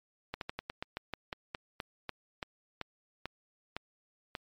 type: slowing click train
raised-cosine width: 0.3 ms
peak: -20 dBFS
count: 17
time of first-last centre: 0.34-4.352 s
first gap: 72 ms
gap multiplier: 1.15
effects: MP3 64 kbps